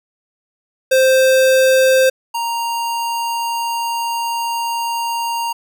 square tone pair in turn, 523.3 / 932.4 Hz, C5 / A#5, 0 / 0 cents, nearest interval minor seventh, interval 1000 cents, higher second, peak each -10 / -19 dBFS, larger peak first, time 0.91-2.1 / 2.34-5.53 s, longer second, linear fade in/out 10 ms, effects none

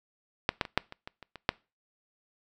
clicks, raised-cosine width 0.3 ms, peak -7 / -10 / -23 / -6 / -25 / -24 / -29 / -26 / -6 dBFS, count 9, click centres 0.491 / 0.612 / 0.652 / 0.776 / 0.924 / 1.075 / 1.227 / 1.357 / 1.491 s, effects noise-tail reverb RT60 0.3 s tail -24 dB re dry

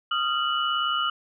sine tone cluster, 1239 / 1377 / 2950 Hz, D#6 / F6 / F#7, -8 / -25 / -6 cents, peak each -27 dBFS, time 0.11-1.1 s, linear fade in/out 5 ms, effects none

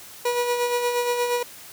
30% pulse tone with tremolo, 484.8 Hz, B4, 32 cents flat, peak -17 dBFS, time 0.25-1.43 s, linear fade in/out 5 ms, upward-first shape sine, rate 8.5 Hz, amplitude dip 45%, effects white hiss -43 dBFS RMS until 1.72 s + high-pass 60 Hz 12 dB/octave

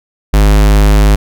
square tone, 51.4 Hz, G#1, 17 cents flat, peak -5 dBFS, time 0.33-1.16 s, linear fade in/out 10 ms, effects none

